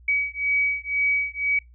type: beating tone pair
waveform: sine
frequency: 2269 / 2271 Hz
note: C#7 / C#7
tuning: +40 / +41 cents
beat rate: 2 Hz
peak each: -24 dBFS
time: 0.08-1.59 s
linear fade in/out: 5 ms
effects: noise-tail reverb RT60 0.2 s tail -25 dB re dry + added 60 Hz sine -47 dBFS peak until 1.74 s